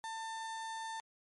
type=tone; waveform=35% pulse; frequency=895 Hz; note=A5; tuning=29 cents sharp; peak=-38 dBFS; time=0.04-1 s; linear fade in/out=0 ms; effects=MP3 48 kbps